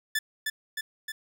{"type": "tone with echo", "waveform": "sawtooth", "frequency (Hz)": 1748, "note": "A6", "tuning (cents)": -12, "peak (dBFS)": -21, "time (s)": [0.15, 0.19], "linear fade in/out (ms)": 5, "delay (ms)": 310, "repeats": 3, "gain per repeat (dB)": -3, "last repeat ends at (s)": 1.12, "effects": []}